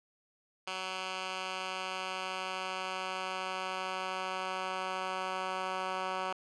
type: tone with band-pass filter sweep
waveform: 10% pulse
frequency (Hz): 187.1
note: F#3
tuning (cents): +20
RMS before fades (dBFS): -37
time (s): 0.67-6.33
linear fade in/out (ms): 5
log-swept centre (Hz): 2600 to 1400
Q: 0.9
effects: resampled to 22050 Hz + 9-bit